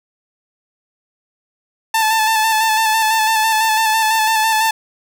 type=tone with vibrato; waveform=sawtooth; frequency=880 Hz; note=A5; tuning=in tune; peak=-9 dBFS; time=1.94-4.71 s; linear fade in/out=5 ms; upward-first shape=square; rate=6 Hz; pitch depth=25 cents each way; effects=none